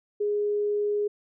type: tone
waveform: sine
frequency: 414.2 Hz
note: G#4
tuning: 5 cents flat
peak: -23 dBFS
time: 0.2-1.08 s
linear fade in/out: 10 ms
effects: none